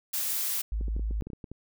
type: noise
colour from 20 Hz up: blue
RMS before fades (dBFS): -30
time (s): 0.13-0.62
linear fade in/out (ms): 10
type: tone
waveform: sine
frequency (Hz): 53.6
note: A1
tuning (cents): -45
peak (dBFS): -27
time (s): 0.72-1.21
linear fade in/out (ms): 0
type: clicks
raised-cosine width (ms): 3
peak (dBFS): -27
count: 11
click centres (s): 0.811 / 0.882 / 0.965 / 0.995 / 1.11 / 1.223 / 1.27 / 1.302 / 1.333 / 1.442 / 1.516
effects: none